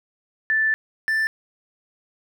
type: tone pair in turn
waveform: sine / triangle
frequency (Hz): 1760 / 1768.4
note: A6 / A6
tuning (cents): 0 / +8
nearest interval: unison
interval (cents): 8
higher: second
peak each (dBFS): -17 / -17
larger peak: neither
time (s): 0.5-0.74 / 1.08-1.27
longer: first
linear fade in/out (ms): 0
effects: none